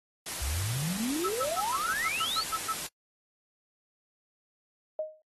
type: noise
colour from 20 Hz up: white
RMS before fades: -36 dBFS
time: 0.26-2.87 s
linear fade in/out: 5 ms
type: exponential sweep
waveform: sine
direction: up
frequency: 61.2 to 4699 Hz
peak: -30 dBFS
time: 0.41-2.44 s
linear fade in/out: 10 ms
type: tone bursts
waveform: sine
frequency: 1308 Hz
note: E6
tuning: 14 cents flat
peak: -28 dBFS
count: 10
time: 1.24-2.73 s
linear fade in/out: 10 ms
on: 50 ms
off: 110 ms
type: tone with exponential decay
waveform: sine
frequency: 622.3 Hz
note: D#5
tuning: in tune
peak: -26 dBFS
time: 4.99-5.22 s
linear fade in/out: 2 ms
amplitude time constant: 50 ms
effects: noise-tail reverb RT60 0.1 s tail -23 dB re dry + AAC 32 kbps